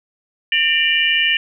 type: tone cluster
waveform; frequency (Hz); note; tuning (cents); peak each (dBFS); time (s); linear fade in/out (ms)
sine; 1813 / 2371 / 2805 / 2965; A#6 / D7 / F7 / F#7; -49 / +16 / +7 / +3; -19; 0.52-1.37; 2
effects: none